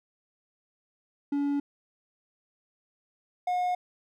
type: tone pair in turn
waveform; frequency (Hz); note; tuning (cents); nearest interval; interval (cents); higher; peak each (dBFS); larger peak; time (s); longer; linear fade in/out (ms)
triangle; 284.7 / 721.3; C#4 / F#5; +46 / -44; octave + major third; 1610; second; -23; neither; 1.32-1.6 / 3.47-3.75; neither; 5
effects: none